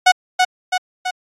sawtooth tone with echo, 736 Hz, F#5, 9 cents flat, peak -3 dBFS, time 0.06-0.12 s, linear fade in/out 10 ms, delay 330 ms, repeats 3, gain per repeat -4 dB, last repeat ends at 1.11 s, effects low-pass 7000 Hz 12 dB/octave + AAC 48 kbps

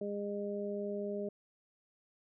harmonic tone, 203.7 Hz, G#3, 33 cents flat, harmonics 1 / 2 / 3, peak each -40 / -38 / -41 dBFS, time 0.01-1.29 s, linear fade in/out 5 ms, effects none

